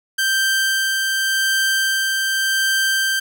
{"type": "tone with tremolo", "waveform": "sawtooth", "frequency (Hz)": 1568, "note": "G6", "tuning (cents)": 0, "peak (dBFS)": -12, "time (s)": [0.18, 3.2], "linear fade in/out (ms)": 10, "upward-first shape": "sine", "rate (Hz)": 0.87, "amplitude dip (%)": 25, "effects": []}